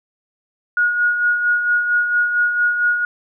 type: tone with tremolo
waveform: sine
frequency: 1445 Hz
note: F#6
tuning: 41 cents flat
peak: -12 dBFS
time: 0.77-3.05 s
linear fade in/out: 2 ms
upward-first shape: sine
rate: 4.4 Hz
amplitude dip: 50%
effects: none